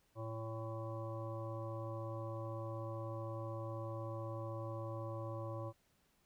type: harmonic tone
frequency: 112.1 Hz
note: A2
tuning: 33 cents sharp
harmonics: 1 / 3 / 5 / 7 / 9 / 10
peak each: -43 / -49 / -46 / -57 / -52 / -54 dBFS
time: 0.15-5.73 s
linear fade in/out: 50 ms
effects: pink hiss -75 dBFS RMS until 6.25 s